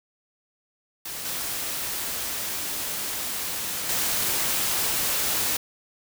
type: noise with level steps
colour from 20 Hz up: white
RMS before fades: -34 / -30 / -25 dBFS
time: 1.05-5.57 s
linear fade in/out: 5 ms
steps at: 1.25 / 3.89 s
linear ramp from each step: 2 ms
effects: none